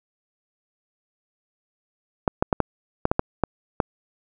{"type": "clicks", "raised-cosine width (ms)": 1, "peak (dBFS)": -4, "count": 9, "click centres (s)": [2.278, 2.425, 2.528, 2.603, 3.054, 3.115, 3.194, 3.437, 3.802], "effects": []}